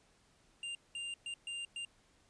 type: tone bursts at uneven times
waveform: square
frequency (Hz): 2794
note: F7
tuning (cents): 0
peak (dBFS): -40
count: 5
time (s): 0.63-0.75 / 0.95-1.14 / 1.26-1.34 / 1.47-1.65 / 1.76-1.85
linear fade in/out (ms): 2
effects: pink hiss -69 dBFS RMS until 2.29 s + resampled to 22050 Hz